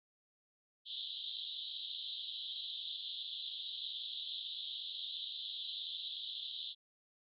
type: band-pass noise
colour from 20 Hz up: pink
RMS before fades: -44 dBFS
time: 0.85-6.75 s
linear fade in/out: 50 ms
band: 3200 to 4000 Hz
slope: 96 dB/octave
effects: none